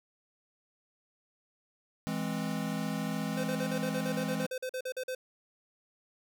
square chord, E augmented, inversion none, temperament equal, 164.81 / 207.7 / 261.6 Hz, E3 / G#3 / B#3, 0 / 0 / 0 cents, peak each -37 / -36 / -38 dBFS, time 2.07-4.46 s, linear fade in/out 0 ms
square tone bursts, 513 Hz, C5, 34 cents flat, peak -34 dBFS, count 16, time 3.37-5.15 s, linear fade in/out 5 ms, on 70 ms, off 44 ms
effects none

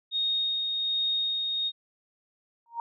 sine tone with tremolo, 3718 Hz, A#7, 5 cents flat, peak -24 dBFS, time 0.11-1.72 s, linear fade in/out 50 ms, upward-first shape sine, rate 1.3 Hz, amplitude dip 30%
sine tone with exponential growth, 932.3 Hz, A#5, in tune, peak -26 dBFS, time 2.66-2.8 s, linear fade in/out 1 ms, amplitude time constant 29 ms
effects none

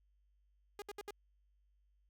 sawtooth tone bursts, 409 Hz, G#4, 26 cents flat, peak -39 dBFS, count 4, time 0.79-1.108 s, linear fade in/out 2 ms, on 30 ms, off 66 ms, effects added 50 Hz sine -70 dBFS peak until 2.09 s

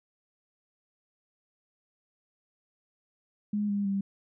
sine tone with pitch steps, 207.7 / 202.3 / 196.95 Hz, G#3 / G#3 / G3, 0 / -45 / +8 cents, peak -26 dBFS, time 3.53-4.01 s, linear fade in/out 5 ms, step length 160 ms, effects none

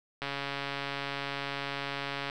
click train, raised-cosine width 0.3 ms, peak -18 dBFS, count 292, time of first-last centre 0.22-2.299 s, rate 140 Hz, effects none

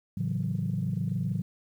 sine chord, F# minor seventh, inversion first, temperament equal with one note detuned, 110 / 138.59 / 164.81 / 185.85 Hz, A2 / C#3 / E3 / F#3, 0 / 0 / 0 / +8 cents, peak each -32 dBFS, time 0.17-1.42 s, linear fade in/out 5 ms, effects tanh soft clip ceiling -19 dBFS + 10-bit

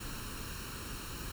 pink noise with comb filter, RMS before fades -42 dBFS, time 0-1.32 s, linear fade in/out 10 ms, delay 0.72 ms, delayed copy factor +0.65, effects none

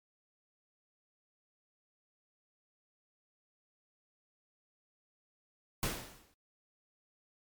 pink noise with exponential decay, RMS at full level -32 dBFS, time 5.83-6.34 s, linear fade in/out 0 ms, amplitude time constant 110 ms, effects MP3 96 kbps

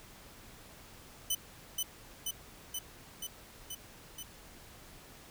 10% pulse tone with echo, 3013 Hz, F#7, 31 cents sharp, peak -21 dBFS, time 1.3-1.35 s, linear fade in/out 5 ms, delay 480 ms, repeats 6, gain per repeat -2 dB, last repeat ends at 4.23 s, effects pink hiss -54 dBFS RMS until 5.3 s

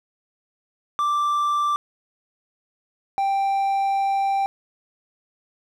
triangle tone pair in turn, 1174.7 / 785.9 Hz, D6 / G5, 0 / +4 cents, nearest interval perfect fifth, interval 696 cents, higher first, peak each -17 dBFS, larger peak neither, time 0.99-1.76 / 3.18-4.46 s, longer second, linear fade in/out 0 ms, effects none

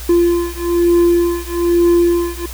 triangle beating tone pair, 344.6 / 345.7 Hz, F4 / F4, -23 / -18 cents, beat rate 1.1 Hz, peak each -12 dBFS, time 0.09-2.46 s, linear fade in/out 5 ms, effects added 60 Hz sine -27 dBFS peak until 2.53 s + white hiss -33 dBFS RMS until 2.53 s

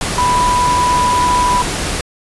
sine tone in noise, 987.8 Hz, B5, in tune, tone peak -11 dBFS, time 0.18-1.62 s, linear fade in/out 2 ms, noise pink, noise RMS -19 dBFS, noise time 0.01-2.01 s, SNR +5 dB, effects resampled to 24000 Hz

